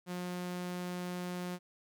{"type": "tone", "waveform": "sawtooth", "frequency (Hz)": 178.9, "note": "F3", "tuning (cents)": 42, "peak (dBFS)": -33, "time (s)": [0.06, 1.59], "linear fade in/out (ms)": 50, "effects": []}